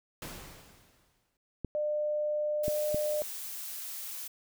pink noise with exponential decay, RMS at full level -40 dBFS, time 0.22-1.37 s, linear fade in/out 2 ms, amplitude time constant 250 ms
clicks, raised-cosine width 3 ms, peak -21 dBFS, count 3, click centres 1.647 / 2.681 / 2.945 s
sine tone, 600 Hz, D5, 37 cents sharp, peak -28 dBFS, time 1.75-3.22 s, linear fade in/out 0 ms
blue noise, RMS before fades -40 dBFS, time 2.63-4.28 s, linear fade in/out 10 ms
effects none

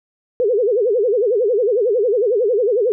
sine tone with vibrato, 449.7 Hz, A4, 38 cents sharp, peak -13 dBFS, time 0.4-2.92 s, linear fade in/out 0 ms, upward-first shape sine, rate 11 Hz, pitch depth 230 cents each way, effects none

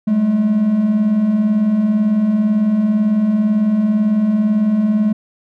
triangle beating tone pair, 196 / 214 Hz, G3 / A3, 0 / -48 cents, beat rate 18 Hz, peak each -19 / -10 dBFS, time 0.07-5.13 s, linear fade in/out 10 ms, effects tanh soft clip ceiling -3 dBFS

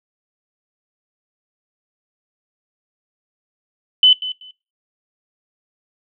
sine tone with echo, 3018 Hz, F#7, 34 cents sharp, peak -6 dBFS, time 4.03-4.13 s, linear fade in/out 2 ms, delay 190 ms, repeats 2, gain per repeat -15 dB, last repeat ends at 4.51 s, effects noise-tail reverb RT60 0.3 s tail -22 dB re dry

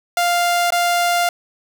sawtooth tone with dropouts, 698.5 Hz, F5, in tune, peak -11 dBFS, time 0.17-1.29 s, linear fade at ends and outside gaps 2 ms, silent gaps 0.705-0.722 s, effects none

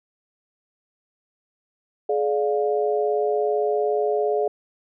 sine chord, D diminished, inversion second, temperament just, 422.9 / 587.3 / 704.8 Hz, Ab4 / D5 / F5, +31 / 0 / +16 cents, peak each -21 / -26 / -26 dBFS, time 2.09-4.48 s, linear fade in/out 5 ms, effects none

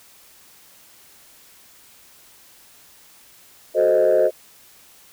sine chord, F# diminished seventh, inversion none, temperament equal, 370 / 440 / 523.3 / 622.3 Hz, F#4 / A4 / C5 / Eb5, 0 / 0 / 0 / 0 cents, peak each -21 / -20 / -17 / -16 dBFS, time 3.74-4.31 s, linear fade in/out 50 ms, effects tanh soft clip ceiling -8 dBFS + white hiss -50 dBFS RMS until 5.12 s

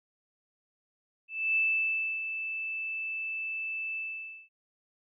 sine tone with ADSR envelope, 2637 Hz, E7, in tune, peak -23 dBFS, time 1.28-4.49 s, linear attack 280 ms, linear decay 650 ms, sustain -9 dB, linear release 520 ms, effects none

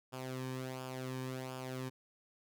sawtooth tone with flanger, 129.4 Hz, C3, 19 cents flat, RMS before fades -42 dBFS, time 0.12-1.9 s, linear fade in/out 20 ms, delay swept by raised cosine 0.49 to 1.49 ms, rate 1.4 Hz, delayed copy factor -0.65, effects none

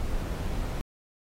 brown noise, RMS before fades -30 dBFS, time 0-0.81 s, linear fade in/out 0 ms, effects AAC 48 kbps

